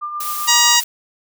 sine tone with tremolo, 1197 Hz, D6, 33 cents sharp, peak -21 dBFS, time 0.01-0.77 s, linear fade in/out 20 ms, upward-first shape triangle, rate 7.8 Hz, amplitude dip 50%
blue noise, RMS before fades -26 dBFS, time 0.2-0.84 s, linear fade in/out 5 ms
harmonic tone, 952 Hz, A#5, 36 cents sharp, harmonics 1 / 2 / 3 / 4 / 5 / 6 / 7 / 8, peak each -19 / -19 / -19 / -19 / -19 / -19 / -19 / -19 dBFS, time 0.47-0.81 s, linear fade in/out 20 ms
effects none

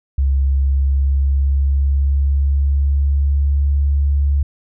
sine tone with pitch glide, 68 to 70.76 Hz, C#2 to C#2, -33 to +36 cents, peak -12 dBFS, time 0.18-4.43 s, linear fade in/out 5 ms, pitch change +69 cents, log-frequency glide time 0.34-3.77 s, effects none

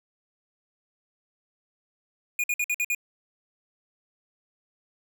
square tone bursts, 2444 Hz, D#7, 32 cents flat, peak -24 dBFS, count 6, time 2.39-2.948 s, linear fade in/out 2 ms, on 48 ms, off 54 ms, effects none

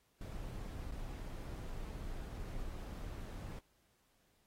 brown noise with dropouts, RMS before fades -44 dBFS, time 0.21-3.59 s, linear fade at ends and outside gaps 2 ms, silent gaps 0.911-0.921 s, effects pink hiss -75 dBFS RMS until 4.46 s + AAC 48 kbps

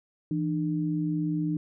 sine tone pair together, 164.81 / 301.2 Hz, E3 / D4, 0 / +44 cents, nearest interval minor seventh, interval 1044 cents, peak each -28 dBFS, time 0.31-1.57 s, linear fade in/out 2 ms, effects none

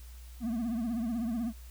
triangle tone with vibrato, 231.2 Hz, A#3, 14 cents flat, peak -28 dBFS, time 0.4-1.53 s, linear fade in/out 50 ms, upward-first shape triangle, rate 16 Hz, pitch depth 140 cents each way, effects added 60 Hz sine -45 dBFS peak until 1.7 s + white hiss -58 dBFS RMS until 1.7 s

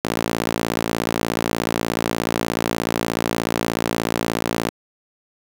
sawtooth tone with high-pass filter, 56.7 Hz, A#1, 47 cents flat, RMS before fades -23 dBFS, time 0.04-4.7 s, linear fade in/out 5 ms, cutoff 250 Hz, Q 0.85, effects 7-bit

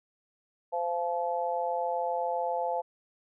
harmonic tone, 172.4 Hz, F3, 22 cents flat, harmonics 3 / 4 / 5, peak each -32 / -32 / -32 dBFS, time 0.72-2.82 s, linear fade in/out 20 ms, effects none

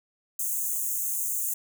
white high-pass noise, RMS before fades -29 dBFS, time 0.39-1.54 s, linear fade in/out 5 ms, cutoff 6300 Hz, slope 96 dB/octave, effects none

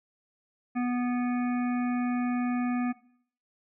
harmonic tone, 245.7 Hz, B3, 9 cents flat, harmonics 1 / 3 / 5 / 7 / 9 / 10, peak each -26 / -36 / -40 / -43 / -45 / -46 dBFS, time 0.75-2.93 s, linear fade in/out 20 ms, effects noise-tail reverb RT60 0.6 s tail -19 dB re dry

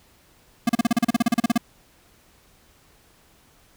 square tone bursts, 234.7 Hz, A#3, 12 cents sharp, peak -16 dBFS, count 16, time 0.67-1.578 s, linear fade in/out 5 ms, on 23 ms, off 36 ms, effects pink hiss -57 dBFS RMS until 3.76 s

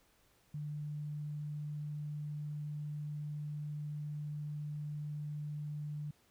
sine tone, 148.8 Hz, D3, 23 cents sharp, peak -38 dBFS, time 0.54-6.11 s, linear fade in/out 5 ms, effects pink hiss -70 dBFS RMS until 6.3 s

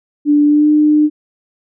sine tone with pitch glide, 293.7 to 301.4 Hz, D4 to D4, 0 to +45 cents, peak -7 dBFS, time 0.25-1.1 s, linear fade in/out 50 ms, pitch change +45 cents, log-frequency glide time 0.45-0.7 s, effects none

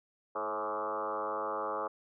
sine tone with frequency modulation, 845 Hz, G#5, 30 cents sharp, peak -32 dBFS, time 0.35-1.88 s, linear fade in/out 10 ms, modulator 102 Hz, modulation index 4.3, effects none

